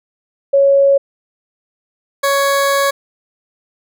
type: tone pair in turn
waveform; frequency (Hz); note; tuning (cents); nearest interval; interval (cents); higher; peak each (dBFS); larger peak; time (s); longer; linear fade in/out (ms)
sine / 20% pulse; 554.4 / 556.6; C#5 / C#5; 0 / +7; unison; 7; second; -7; neither; 0.53-0.98 / 2.23-2.91; second; 10
effects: none